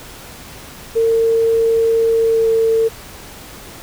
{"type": "tone with pitch glide", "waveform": "sine", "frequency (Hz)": [454.7, 450.3], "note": ["A#4", "A4"], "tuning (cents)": [-43, 40], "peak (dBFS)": -11, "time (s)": [0.95, 2.89], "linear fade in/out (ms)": 20, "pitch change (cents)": -17, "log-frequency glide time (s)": [2.14, 2.51], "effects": ["pink hiss -36 dBFS RMS until 3.82 s"]}